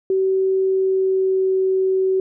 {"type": "tone with pitch glide", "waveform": "sine", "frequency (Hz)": [381.2, 378.8], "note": ["G4", "F#4"], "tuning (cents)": [-48, 41], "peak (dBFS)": -15, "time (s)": [0.1, 2.2], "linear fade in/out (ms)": 2, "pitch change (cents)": -11, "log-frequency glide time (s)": [0.65, 1.53], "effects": []}